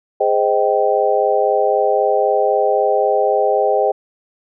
sine chord, Ab major seventh, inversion none, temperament just, 415.3 / 519.1 / 623 / 778.7 Hz, Ab4 / C5 / Eb5 / G5, 0 / -14 / +2 / -12 cents, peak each -18 dBFS, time 0.2-3.92 s, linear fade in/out 10 ms, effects none

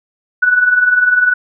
sine tone with tremolo, 1480 Hz, F#6, in tune, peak -5 dBFS, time 0.42-1.34 s, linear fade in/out 10 ms, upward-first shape triangle, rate 20 Hz, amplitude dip 70%, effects none

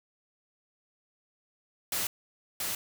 white noise with echo, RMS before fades -31 dBFS, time 1.92-2.07 s, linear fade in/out 2 ms, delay 680 ms, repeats 1, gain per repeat -2 dB, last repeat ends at 2.75 s, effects none

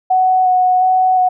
sine tone with vibrato, 740 Hz, F#5, in tune, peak -9 dBFS, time 0.1-1.29 s, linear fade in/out 10 ms, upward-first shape square, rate 1.4 Hz, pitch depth 11 cents each way, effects none

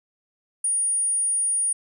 sine tone, 9560 Hz, D9, 30 cents sharp, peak -20 dBFS, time 0.64-1.73 s, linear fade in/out 5 ms, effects none

